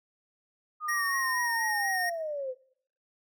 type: linear sweep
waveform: sine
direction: down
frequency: 1244.5 to 496.1 Hz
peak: -31 dBFS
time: 0.8-2.55 s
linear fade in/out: 50 ms
type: tone with vibrato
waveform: square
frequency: 1861 Hz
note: A#6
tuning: 3 cents flat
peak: -29 dBFS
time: 0.88-2.1 s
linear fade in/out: 10 ms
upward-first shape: sine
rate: 4.2 Hz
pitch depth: 23 cents each way
effects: noise-tail reverb RT60 0.6 s tail -21 dB re dry